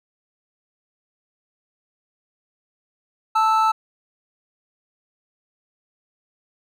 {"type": "tone pair together", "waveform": "triangle", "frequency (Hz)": [880, 1315.4], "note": ["A5", "E6"], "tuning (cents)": [0, -4], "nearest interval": "perfect fifth", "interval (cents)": 696, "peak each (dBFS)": -16, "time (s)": [3.35, 3.72], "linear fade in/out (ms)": 10, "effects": []}